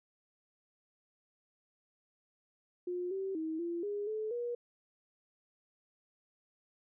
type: tone with pitch steps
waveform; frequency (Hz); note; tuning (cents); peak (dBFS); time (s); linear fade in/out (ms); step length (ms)
sine; 357.1 / 385.6 / 318.5 / 341.7 / 410.1 / 432.8 / 479.6; F4 / G4 / D#4 / F4 / G#4 / A4 / A#4; +39 / -28 / +41 / -38 / -22 / -29 / +49; -34; 2.87-4.55; 5; 240
effects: none